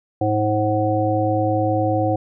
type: harmonic tone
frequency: 106.3 Hz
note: G#2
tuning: 41 cents sharp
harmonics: 1 / 3 / 5 / 7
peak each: -22 / -22 / -22 / -22 dBFS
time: 0.21-2.16 s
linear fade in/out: 5 ms
effects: none